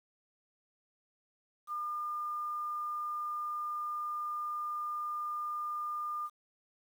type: tone with quantisation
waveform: sine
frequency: 1206 Hz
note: D6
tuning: 46 cents sharp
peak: -34 dBFS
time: 1.67-6.3 s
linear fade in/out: 50 ms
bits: 10
effects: none